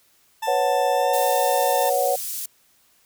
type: tone with pitch glide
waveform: 40% pulse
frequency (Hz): 885 to 896.8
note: A5 to A5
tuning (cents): +10 to +33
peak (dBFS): -24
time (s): 0.42-1.9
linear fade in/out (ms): 10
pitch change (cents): +23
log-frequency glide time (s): 0.92-1.13
type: chord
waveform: sine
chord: B suspended second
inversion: none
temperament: equal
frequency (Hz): 493.9 / 554.4 / 740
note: B4 / C#5 / F#5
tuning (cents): 0 / 0 / 0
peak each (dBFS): -25 / -22 / -22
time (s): 0.47-2.16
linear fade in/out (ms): 10
type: high-pass noise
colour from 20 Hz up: pink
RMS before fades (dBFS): -30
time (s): 1.13-2.46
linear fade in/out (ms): 5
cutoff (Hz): 8300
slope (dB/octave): 12
effects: white hiss -60 dBFS RMS until 3.05 s